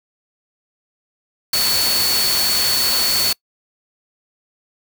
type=tone in noise; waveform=sine; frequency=4435 Hz; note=C#8; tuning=in tune; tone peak=-17 dBFS; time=1.53-3.33 s; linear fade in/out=5 ms; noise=white; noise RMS=-20 dBFS; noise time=1.53-3.33 s; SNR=0 dB; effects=noise-tail reverb RT60 0.1 s tail -26 dB re dry